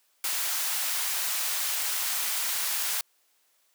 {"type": "high-pass noise", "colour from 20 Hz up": "white", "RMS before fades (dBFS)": -29, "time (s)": [0.24, 3.01], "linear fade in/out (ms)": 2, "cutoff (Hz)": 810, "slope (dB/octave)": 12, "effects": ["white hiss -68 dBFS RMS until 3.74 s", "high-pass 400 Hz 12 dB/octave"]}